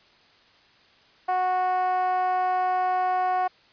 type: tone with band-pass filter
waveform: 10% pulse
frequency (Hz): 368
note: F#4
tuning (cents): -9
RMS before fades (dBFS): -24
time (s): 1.28-3.48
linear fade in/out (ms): 10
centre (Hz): 800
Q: 4.8
effects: white hiss -57 dBFS RMS until 3.72 s + resampled to 11025 Hz